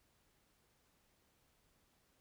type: silence
effects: pink hiss -75 dBFS RMS until 2.2 s